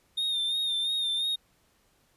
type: tone with vibrato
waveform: triangle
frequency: 3650 Hz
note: A#7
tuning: 37 cents flat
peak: -25 dBFS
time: 0.17-1.36 s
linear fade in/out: 10 ms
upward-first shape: sine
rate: 2.9 Hz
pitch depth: 47 cents each way
effects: pink hiss -67 dBFS RMS until 2.16 s + resampled to 32000 Hz